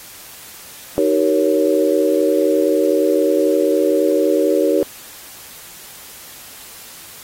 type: chord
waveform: sine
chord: Eb dominant seventh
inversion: none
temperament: equal with one note detuned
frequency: 311.1 / 382.2 / 466.2 / 554.4 Hz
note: Eb4 / G4 / Bb4 / Db5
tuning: 0 / -44 / 0 / 0 cents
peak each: -18 dBFS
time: 0.98-4.83 s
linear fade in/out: 0 ms
effects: white hiss -38 dBFS RMS until 7.23 s + AAC 48 kbps